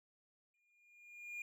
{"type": "tone with exponential growth", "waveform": "triangle", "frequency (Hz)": 2420, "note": "D#7", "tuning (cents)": -49, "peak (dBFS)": -39, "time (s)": [0.54, 1.42], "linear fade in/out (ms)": 2, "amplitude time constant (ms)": 190, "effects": []}